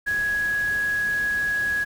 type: tone in noise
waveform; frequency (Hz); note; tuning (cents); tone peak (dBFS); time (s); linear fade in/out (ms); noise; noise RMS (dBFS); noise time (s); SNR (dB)
sine; 1668; G#6; +7; -21; 0.06-1.85; 20; pink; -39; 0.06-1.85; +15
effects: none